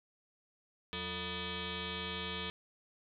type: tone with frequency modulation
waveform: sine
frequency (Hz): 1760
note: A6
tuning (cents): 0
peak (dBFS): -37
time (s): 0.93-2.5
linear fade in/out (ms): 0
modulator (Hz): 263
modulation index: 7.3
effects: none